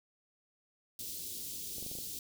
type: band-stop noise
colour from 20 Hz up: white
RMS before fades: -42 dBFS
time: 0.99-2.19 s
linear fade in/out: 2 ms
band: 410 to 3500 Hz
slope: 24 dB/octave
type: clicks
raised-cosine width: 2 ms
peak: -35 dBFS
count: 6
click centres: 1.783 / 1.826 / 1.864 / 1.915 / 1.953 / 1.987 s
effects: none